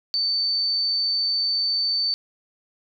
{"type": "tone", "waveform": "sine", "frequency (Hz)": 4547, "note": "C#8", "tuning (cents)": 43, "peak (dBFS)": -20, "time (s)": [0.14, 2.14], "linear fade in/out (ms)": 0, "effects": []}